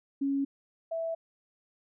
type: tone pair in turn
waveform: sine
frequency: 276.6 / 657.9 Hz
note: C#4 / E5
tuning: -4 / -4 cents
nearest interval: octave + minor third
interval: 1500 cents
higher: second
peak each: -26 / -30 dBFS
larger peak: first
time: 0.21-0.45 / 0.91-1.15 s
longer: neither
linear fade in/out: 10 ms
effects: none